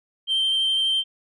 sine tone with vibrato, 3136 Hz, G7, in tune, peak -17 dBFS, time 0.27-1.04 s, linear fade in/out 50 ms, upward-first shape sine, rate 12 Hz, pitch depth 11 cents each way, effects tanh soft clip ceiling -17 dBFS

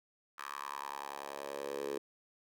10% pulse tone with high-pass filter sweep, 70.4 Hz, C#2, 27 cents sharp, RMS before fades -42 dBFS, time 0.38-1.98 s, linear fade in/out 5 ms, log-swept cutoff 1300 to 410 Hz, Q 3.9, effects none

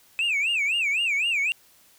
sine tone with vibrato, 2503 Hz, D#7, 10 cents sharp, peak -19 dBFS, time 0.19-1.52 s, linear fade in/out 0 ms, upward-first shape sine, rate 3.9 Hz, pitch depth 220 cents each way, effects tanh soft clip ceiling -20 dBFS + white hiss -57 dBFS RMS until 1.98 s

